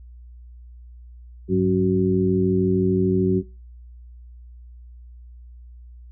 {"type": "harmonic tone with a mistuned harmonic", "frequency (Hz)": 93.2, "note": "F#2", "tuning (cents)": 13, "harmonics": [1, 2, 3, 4], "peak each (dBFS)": [-25, -20, -25, -20], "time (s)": [1.48, 3.43], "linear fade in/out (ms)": 50, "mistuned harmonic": 1, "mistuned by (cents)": 130, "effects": ["noise-tail reverb RT60 0.3 s tail -21 dB re dry", "added 60 Hz sine -40 dBFS peak until 6.11 s"]}